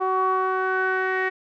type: tone with low-pass filter sweep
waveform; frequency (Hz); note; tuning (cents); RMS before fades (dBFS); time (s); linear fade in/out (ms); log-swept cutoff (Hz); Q
sawtooth; 375.4; F#4; +25; -23; 0-1.3; 20; 1000 to 1900; 6.1
effects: none